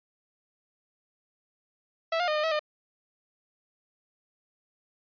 sawtooth tone with pitch steps, 657 / 708 / 611 / 607 / 644 / 606 Hz, E5 / F5 / D#5 / D#5 / E5 / D#5, -6 / +23 / -32 / -43 / -41 / -46 cents, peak -21 dBFS, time 2.12-2.594 s, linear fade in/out 5 ms, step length 79 ms, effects resampled to 11025 Hz

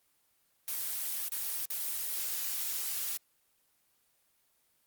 blue noise with dropouts, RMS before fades -35 dBFS, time 0.68-3.17 s, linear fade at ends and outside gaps 0 ms, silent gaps 1.283-1.32 / 1.653-1.703 s, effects white hiss -72 dBFS RMS until 4.86 s + Opus 24 kbps

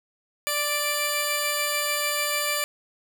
10% pulse tone pair together, 587.3 / 2356 Hz, D5 / D7, 0 / +5 cents, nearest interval 2 octaves, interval 2405 cents, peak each -18 dBFS, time 0.47-2.64 s, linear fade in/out 0 ms, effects none

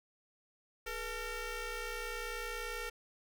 15% pulse ring-modulated tone, 449.9 Hz, A4, 39 cents sharp, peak -29 dBFS, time 0.86-2.9 s, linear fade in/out 10 ms, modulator 930 Hz, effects none

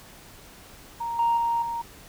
sine tone with level steps, 932.3 Hz, A#5, in tune, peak -27 / -18 / -21 / -27 dBFS, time 1-1.82 s, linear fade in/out 10 ms, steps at 1.19 / 1.37 / 1.62 s, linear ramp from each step 2 ms, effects tanh soft clip ceiling -16 dBFS + pink hiss -48 dBFS RMS until 2.08 s

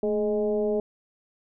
sine tone with frequency modulation, 420.7 Hz, G#4, 22 cents sharp, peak -22 dBFS, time 0.03-0.8 s, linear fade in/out 2 ms, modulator 203 Hz, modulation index 0.93, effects none

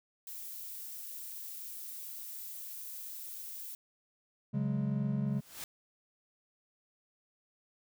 violet noise, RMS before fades -44 dBFS, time 0.27-3.75 s, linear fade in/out 2 ms
triangle chord, C# suspended fourth, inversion none, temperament equal, 138.59 / 185 / 207.7 Hz, C#3 / F#3 / G#3, 0 / 0 / 0 cents, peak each -31 / -36 / -32 dBFS, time 4.53-5.41 s, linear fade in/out 20 ms
white noise with exponential growth, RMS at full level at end -40 dBFS, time 5.26-5.64 s, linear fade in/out 1 ms, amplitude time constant 81 ms
effects none

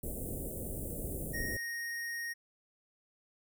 pink band-stop noise, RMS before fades -39 dBFS, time 0.03-1.57 s, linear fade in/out 5 ms, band 610 to 8500 Hz, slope 48 dB/octave
square tone, 1864.7 Hz, A#6, in tune, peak -37 dBFS, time 1.33-2.34 s, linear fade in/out 20 ms
effects none

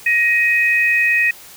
sine tone pair together, 1882.6 / 2513 Hz, A#6 / D#7, +17 / +17 cents, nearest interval perfect fourth, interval 500 cents, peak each -15 dBFS, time 0.06-1.31 s, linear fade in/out 5 ms, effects white hiss -40 dBFS RMS until 1.56 s

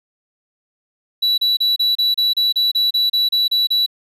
triangle tone bursts, 3937 Hz, B7, 6 cents flat, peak -12 dBFS, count 14, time 1.22-3.863 s, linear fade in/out 10 ms, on 160 ms, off 31 ms, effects resampled to 32000 Hz + 9-bit

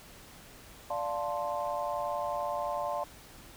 sine chord, D minor seventh, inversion none, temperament equal, 587.3 / 698.5 / 880 / 1046.5 Hz, D5 / F5 / A5 / C6, 0 / 0 / 0 / 0 cents, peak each -35 / -36 / -37 / -37 dBFS, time 0.9-3.04 s, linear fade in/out 5 ms, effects pink hiss -52 dBFS RMS until 3.56 s

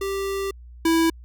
square tone pair in turn, 392 / 328.5 Hz, G4 / E4, 0 / -6 cents, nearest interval minor third, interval 306 cents, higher first, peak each -25 / -17 dBFS, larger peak second, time 0.01-0.51 / 0.85-1.1 s, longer first, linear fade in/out 5 ms, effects added 60 Hz sine -40 dBFS peak until 1.24 s

